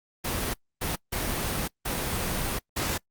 pink noise bursts at uneven times, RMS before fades -29 dBFS, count 5, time 0.24-0.54 / 0.81-0.96 / 1.12-1.68 / 1.85-2.59 / 2.76-2.98 s, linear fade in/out 10 ms, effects noise-tail reverb RT60 0.1 s tail -24 dB re dry + Opus 32 kbps

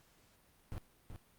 brown noise with echo, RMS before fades -41 dBFS, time 0.72-0.78 s, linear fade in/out 0 ms, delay 380 ms, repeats 1, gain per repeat -6 dB, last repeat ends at 1.16 s, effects pink hiss -68 dBFS RMS until 1.38 s + Opus 48 kbps

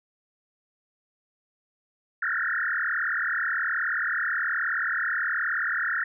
sine tone with frequency modulation, 1622 Hz, G#6, 41 cents flat, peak -24 dBFS, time 2.22-6.04 s, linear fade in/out 5 ms, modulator 38.8 Hz, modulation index 6.7, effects none

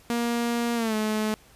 sawtooth tone with pitch glide, 236.2 to 215.3 Hz, A#3 to A3, +23 to -37 cents, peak -20 dBFS, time 0.1-1.34 s, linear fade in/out 0 ms, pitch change -160 cents, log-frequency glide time 0.75-0.95 s, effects pink hiss -55 dBFS RMS until 1.55 s + resampled to 32000 Hz

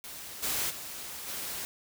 white noise with level steps, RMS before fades -43 / -31 / -41 / -37 dBFS, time 0.04-1.65 s, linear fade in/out 0 ms, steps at 0.42 / 0.69 / 1.27 s, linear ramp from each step 20 ms, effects none

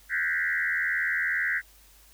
sine tone with frequency modulation, 1760 Hz, A6, in tune, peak -24 dBFS, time 0.09-1.62 s, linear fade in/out 50 ms, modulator 82.1 Hz, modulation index 3.2, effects added 50 Hz sine -57 dBFS peak until 2.13 s + white hiss -57 dBFS RMS until 2.13 s

